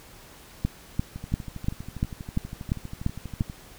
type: two click trains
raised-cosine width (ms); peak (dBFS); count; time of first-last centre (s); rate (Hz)
5; -23 / -11; 30 / 9; 1.16-3.499 / 0.65-3.409; 12.4 / 2.9
effects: pink hiss -49 dBFS RMS until 3.78 s